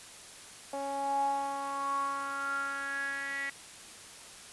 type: tone with band-pass filter sweep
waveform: sawtooth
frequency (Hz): 277.2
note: C#4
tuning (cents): 0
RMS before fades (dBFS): -34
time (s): 0.73-3.5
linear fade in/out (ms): 5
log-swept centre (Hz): 690 to 2000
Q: 10
effects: white hiss -49 dBFS RMS until 4.52 s + resampled to 24000 Hz